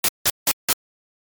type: noise bursts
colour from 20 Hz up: white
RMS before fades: -17 dBFS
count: 4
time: 0.04-0.73 s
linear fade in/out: 2 ms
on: 45 ms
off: 170 ms
effects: MP3 96 kbps